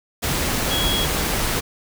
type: tone in noise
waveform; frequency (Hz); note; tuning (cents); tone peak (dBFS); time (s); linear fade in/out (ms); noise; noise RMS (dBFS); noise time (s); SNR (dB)
sine; 3322; G#7; 0; -22; 0.7-1.06; 20; pink; -22; 0.22-1.61; -3
effects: none